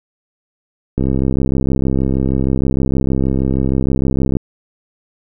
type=click train; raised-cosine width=3 ms; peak=-4 dBFS; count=226; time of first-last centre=0.98-4.369 s; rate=66.4 Hz; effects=none